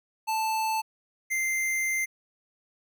square tone pair in turn, 880 / 2087 Hz, A5 / C7, 0 / -5 cents, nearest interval octave + minor third, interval 1495 cents, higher second, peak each -26 dBFS, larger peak neither, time 0.27-0.82 / 1.3-2.06 s, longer second, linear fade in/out 20 ms, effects none

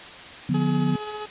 sine chord, B diminished, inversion first, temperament just, 148.16 / 177.8 / 246.9 Hz, D3 / F3 / B3, +16 / +31 / 0 cents, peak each -24 dBFS, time 0.49-0.96 s, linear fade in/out 5 ms
20% pulse tone with tremolo, 423.4 Hz, G#4, 33 cents sharp, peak -25 dBFS, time 0.54-1.26 s, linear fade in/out 5 ms, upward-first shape sine, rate 15 Hz, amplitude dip 35%
effects white hiss -40 dBFS RMS until 1.3 s + resampled to 8000 Hz

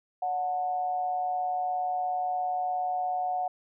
sine tone with amplitude modulation, 732 Hz, F#5, 19 cents flat, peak -24 dBFS, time 0.22-3.48 s, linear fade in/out 5 ms, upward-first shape sine, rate 157 Hz, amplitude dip 55%, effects none

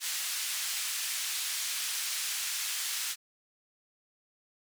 white band-pass noise, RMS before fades -34 dBFS, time 0-3.16 s, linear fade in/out 50 ms, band 1800 to 9500 Hz, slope 12 dB/octave, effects none

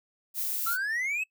violet noise, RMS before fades -31 dBFS, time 0.34-0.78 s, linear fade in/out 50 ms
triangle exponential sweep, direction up, 1318.5 to 2637 Hz, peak -26 dBFS, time 0.66-1.24 s, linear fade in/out 10 ms
effects noise-tail reverb RT60 0.1 s tail -22 dB re dry

